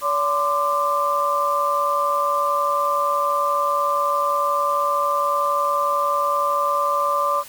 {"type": "tone cluster", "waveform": "sine", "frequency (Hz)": [572, 1033, 1184], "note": ["D5", "C6", "D6"], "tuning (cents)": [-46, -22, 14], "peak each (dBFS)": [-24, -23, -20], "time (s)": [0.01, 7.44], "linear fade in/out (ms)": 50, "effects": ["white hiss -41 dBFS RMS until 7.48 s", "Opus 48 kbps"]}